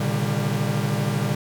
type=tone cluster; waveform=45% pulse; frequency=116 / 137.3 / 150.2 / 199.2 Hz; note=A#2 / C#3 / D3 / G3; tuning=-8 / -16 / +39 / +28 cents; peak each=-27 dBFS; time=0-1.35 s; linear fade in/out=5 ms; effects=8-bit